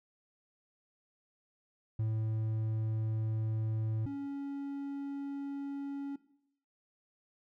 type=tone pair in turn; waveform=triangle; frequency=110 / 279.7 Hz; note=A2 / C#4; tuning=0 / +16 cents; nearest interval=octave + major third; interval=1616 cents; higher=second; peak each=-28 / -34 dBFS; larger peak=first; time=1.99-4.06 / 4.06-6.16 s; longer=second; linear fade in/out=5 ms; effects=noise-tail reverb RT60 0.7 s tail -17 dB re dry